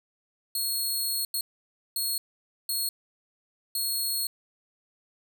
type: tone bursts at uneven times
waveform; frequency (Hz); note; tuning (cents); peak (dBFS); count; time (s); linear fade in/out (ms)
15% pulse; 4309; C#8; -50; -20; 5; 0.55-1.25 / 1.34-1.41 / 1.96-2.18 / 2.69-2.89 / 3.75-4.27; 2
effects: none